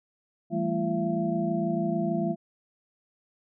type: tone cluster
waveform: sine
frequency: 167.5 / 199 / 225.6 / 339.8 / 675 Hz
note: E3 / G3 / A3 / F4 / E5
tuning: +28 / +26 / +44 / -47 / +41 cents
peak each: -31 dBFS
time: 0.5-2.36 s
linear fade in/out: 50 ms
effects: none